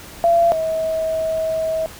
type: tone pair in turn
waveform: sine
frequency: 680 / 641.8 Hz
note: F5 / E5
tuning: -46 / -46 cents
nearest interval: minor second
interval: 100 cents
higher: first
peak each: -11 / -18 dBFS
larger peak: first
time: 0.24-0.52 / 0.52-1.86 s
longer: second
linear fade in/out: 0 ms
effects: pink hiss -38 dBFS RMS until 1.99 s